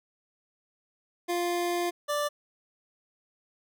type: tone pair in turn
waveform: 25% pulse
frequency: 349.2 / 587.3 Hz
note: F4 / D5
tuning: 0 / 0 cents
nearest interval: major sixth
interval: 900 cents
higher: second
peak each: -23 dBFS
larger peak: neither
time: 1.28-1.91 / 2.08-2.29 s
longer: first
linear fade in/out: 20 ms
effects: none